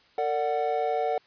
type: chord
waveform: triangle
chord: Bb augmented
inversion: none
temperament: equal with one note detuned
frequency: 454.5 / 587.3 / 740 Hz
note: Bb4 / D5 / F#5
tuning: -44 / 0 / 0 cents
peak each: -27 / -29 / -25 dBFS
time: 0.18-1.18 s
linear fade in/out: 2 ms
effects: white hiss -60 dBFS RMS until 1.26 s + resampled to 11025 Hz